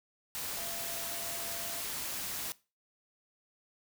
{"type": "tone in noise", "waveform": "sine", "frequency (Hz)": 678, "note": "E5", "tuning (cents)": 49, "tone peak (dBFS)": -47, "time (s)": [0.57, 1.81], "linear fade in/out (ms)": 0, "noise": "white", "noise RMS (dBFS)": -38, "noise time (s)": [0.35, 2.52], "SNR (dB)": -12, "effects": ["noise-tail reverb RT60 0.3 s tail -20 dB re dry"]}